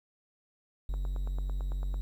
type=tone; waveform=triangle; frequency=46.96 Hz; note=F#1; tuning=26 cents sharp; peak=-28 dBFS; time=0.89-2.01 s; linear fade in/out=0 ms
type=click train; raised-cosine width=1 ms; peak=-31 dBFS; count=10; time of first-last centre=0.94-1.942 s; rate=8.98 Hz
effects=10-bit